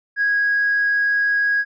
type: tone with hard clipping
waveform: sine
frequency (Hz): 1651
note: G#6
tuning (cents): -11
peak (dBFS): -16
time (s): 0.16-1.65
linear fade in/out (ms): 50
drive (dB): 1
effects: resampled to 16000 Hz